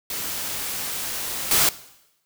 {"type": "noise with level steps", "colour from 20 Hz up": "white", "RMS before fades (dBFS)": [-29, -18], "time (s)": [0.1, 1.69], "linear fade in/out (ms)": 2, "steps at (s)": 1.51, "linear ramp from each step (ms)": 2, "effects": ["noise-tail reverb RT60 0.9 s tail -18 dB re dry"]}